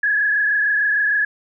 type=tone with frequency modulation; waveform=sine; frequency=1681 Hz; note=G#6; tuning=20 cents sharp; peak=-15 dBFS; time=0.03-1.25 s; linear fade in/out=5 ms; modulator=26.6 Hz; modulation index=1.7; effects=none